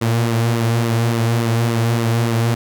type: tone with flanger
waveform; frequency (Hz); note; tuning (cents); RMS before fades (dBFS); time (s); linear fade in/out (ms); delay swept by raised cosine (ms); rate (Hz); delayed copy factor
sawtooth; 116; A#2; -8; -17; 0.01-2.55; 10; 1.2 to 5.6; 3.5; -0.5
effects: none

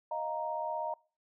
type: chord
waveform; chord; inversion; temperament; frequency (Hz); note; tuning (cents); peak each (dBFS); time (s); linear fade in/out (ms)
sine; Eb suspended second; none; equal; 622.3 / 698.5 / 932.3; Eb5 / F5 / Bb5; 0 / 0 / 0; -37 / -40 / -35; 0.11-0.94; 5
effects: noise-tail reverb RT60 0.4 s tail -25 dB re dry

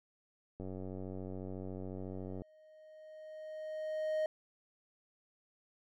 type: click train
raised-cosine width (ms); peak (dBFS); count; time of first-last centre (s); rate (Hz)
2; -31; 172; 0.6-2.419; 94
type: tone with exponential growth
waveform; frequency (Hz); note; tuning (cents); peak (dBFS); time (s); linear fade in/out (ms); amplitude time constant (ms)
triangle; 622.3; D#5; 0; -28; 1.96-4.26; 2; 500
effects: none

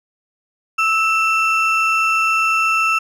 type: ring-modulated tone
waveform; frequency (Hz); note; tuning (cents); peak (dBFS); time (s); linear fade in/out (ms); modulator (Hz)
triangle; 1996; B6; +18; -9; 0.78-2.99; 10; 687
effects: none

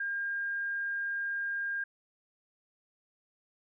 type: tone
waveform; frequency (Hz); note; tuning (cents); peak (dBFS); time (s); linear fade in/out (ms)
sine; 1609; G6; +45; -31; 0-1.84; 5
effects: none

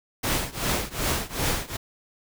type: noise with tremolo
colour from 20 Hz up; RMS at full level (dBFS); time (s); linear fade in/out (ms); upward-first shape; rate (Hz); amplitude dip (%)
pink; -23; 0.23-1.77; 10; triangle; 2.6; 95
effects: none

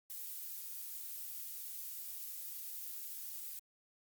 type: noise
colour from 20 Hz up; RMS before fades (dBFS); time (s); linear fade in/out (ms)
violet; -45; 0.1-3.59; 0
effects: Opus 48 kbps

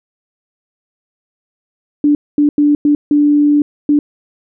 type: tone bursts at uneven times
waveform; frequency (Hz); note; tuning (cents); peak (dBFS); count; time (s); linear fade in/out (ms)
sine; 293.1; D4; -3; -7; 6; 2.04-2.15 / 2.38-2.49 / 2.58-2.75 / 2.85-2.95 / 3.11-3.62 / 3.89-3.99; 2
effects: none

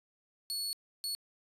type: tone bursts at uneven times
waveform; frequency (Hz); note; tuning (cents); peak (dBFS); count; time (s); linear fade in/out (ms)
sawtooth; 4396; C#8; -15; -31; 2; 0.5-0.73 / 1.04-1.15; 0
effects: resampled to 32000 Hz

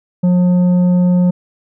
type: tone with tanh clipping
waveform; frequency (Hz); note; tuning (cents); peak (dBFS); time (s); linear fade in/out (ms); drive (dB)
sine; 179.1; F3; +44; -10; 0.23-1.31; 10; 7
effects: none

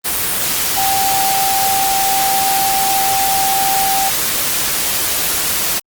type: tone in noise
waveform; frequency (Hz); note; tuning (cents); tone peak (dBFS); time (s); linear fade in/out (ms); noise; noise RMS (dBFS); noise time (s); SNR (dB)
sine; 779; G5; -11; -15; 0.76-4.1; 20; white; -17; 0.04-5.8; -1
effects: Opus 32 kbps

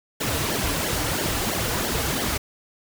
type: noise with flanger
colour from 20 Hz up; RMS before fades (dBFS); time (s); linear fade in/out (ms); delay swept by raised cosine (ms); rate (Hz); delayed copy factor
pink; -25; 0.2-2.38; 10; 0.79 to 5.59; 3; -0.85
effects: none

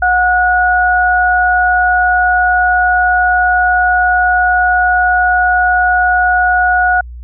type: tone pair together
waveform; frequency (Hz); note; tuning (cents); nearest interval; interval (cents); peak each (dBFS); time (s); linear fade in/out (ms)
sine; 728.5 / 1457; F#5 / F#6; -27 / -27; octave; 1200; -11; 0.02-7.01; 5
effects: added 60 Hz sine -26 dBFS peak until 7.23 s

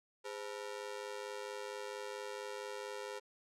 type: ring-modulated tone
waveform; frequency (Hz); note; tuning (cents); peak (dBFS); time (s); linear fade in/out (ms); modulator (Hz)
sawtooth; 463; A#4; -12; -35; 0.24-3.2; 20; 52.2
effects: low-pass 9000 Hz 12 dB/octave

